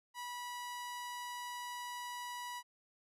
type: tone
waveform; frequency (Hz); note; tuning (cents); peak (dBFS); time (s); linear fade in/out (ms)
sawtooth; 976; B5; -21; -38; 0.14-2.63; 50
effects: resampled to 32000 Hz